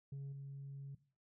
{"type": "tone with level steps", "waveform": "sine", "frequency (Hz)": 138.59, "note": "C#3", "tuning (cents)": 0, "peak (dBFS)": [-40, -44], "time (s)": [0.12, 0.95], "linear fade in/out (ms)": 5, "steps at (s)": 0.32, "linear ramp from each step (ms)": 10, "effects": ["noise-tail reverb RT60 0.4 s tail -17 dB re dry", "tanh soft clip ceiling -42 dBFS"]}